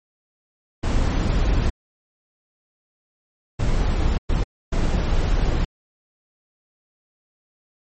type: noise bursts at uneven times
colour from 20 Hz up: brown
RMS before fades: -19 dBFS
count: 4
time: 0.83-1.7 / 3.59-4.18 / 4.29-4.44 / 4.72-5.65 s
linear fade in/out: 10 ms
effects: MP3 32 kbps